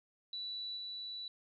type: tone with level steps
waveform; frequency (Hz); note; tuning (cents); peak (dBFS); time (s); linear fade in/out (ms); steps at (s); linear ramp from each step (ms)
sine; 3951; B7; 0; -39 / -41; 0.33-1.28; 2; 0.76; 20
effects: none